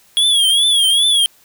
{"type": "tone with vibrato", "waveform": "square", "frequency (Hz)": 3318, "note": "G#7", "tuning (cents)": -2, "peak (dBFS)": -11, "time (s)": [0.17, 1.26], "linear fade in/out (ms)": 0, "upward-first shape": "triangle", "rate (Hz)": 2.5, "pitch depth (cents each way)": 120, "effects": ["white hiss -51 dBFS RMS until 1.44 s"]}